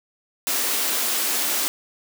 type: high-pass noise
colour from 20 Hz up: white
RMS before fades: -23 dBFS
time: 0.47-1.68 s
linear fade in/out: 0 ms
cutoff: 220 Hz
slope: 96 dB/octave
effects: none